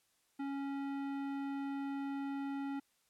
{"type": "tone with tanh clipping", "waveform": "sine", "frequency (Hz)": 277.2, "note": "C#4", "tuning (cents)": 0, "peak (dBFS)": -39, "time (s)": [0.39, 2.8], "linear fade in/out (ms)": 10, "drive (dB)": 16, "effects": ["white hiss -75 dBFS RMS until 3.09 s", "low-pass 12000 Hz 12 dB/octave"]}